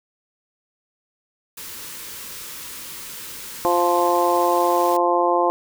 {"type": "band-stop noise", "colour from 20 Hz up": "white", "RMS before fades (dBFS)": -35, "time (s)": [1.57, 4.97], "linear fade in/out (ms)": 5, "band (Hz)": [570, 860], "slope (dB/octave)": 96}
{"type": "harmonic tone", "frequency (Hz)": 174.61, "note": "F3", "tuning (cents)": 0, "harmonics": [2, 3, 4, 5, 6], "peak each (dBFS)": [-22, -22, -22, -22, -22], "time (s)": [3.65, 5.5], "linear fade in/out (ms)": 0}
{"effects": []}